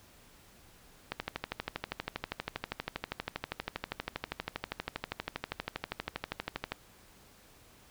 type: click train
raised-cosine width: 0.3 ms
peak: -17 dBFS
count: 71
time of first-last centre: 1.12-6.72 s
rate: 12.5 Hz
effects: pink hiss -59 dBFS RMS until 7.9 s